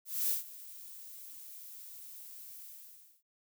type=noise with ADSR envelope; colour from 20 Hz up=violet; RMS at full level=-30 dBFS; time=0.05-3.23 s; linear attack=240 ms; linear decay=140 ms; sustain=-19 dB; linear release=590 ms; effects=none